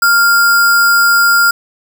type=tone with sample-and-hold; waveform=sine; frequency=1396.9 Hz; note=F6; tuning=in tune; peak=-6 dBFS; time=0.02-1.51 s; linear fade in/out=5 ms; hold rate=6300 Hz; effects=none